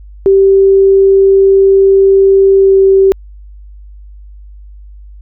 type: tone with pitch glide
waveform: sine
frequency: 389.3 to 386.8 Hz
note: G4 to G4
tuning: -12 to -23 cents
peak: -3 dBFS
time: 0.26-3.12 s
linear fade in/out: 0 ms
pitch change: -11 cents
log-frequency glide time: 2.57-2.77 s
effects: added 50 Hz sine -30 dBFS peak until 5.21 s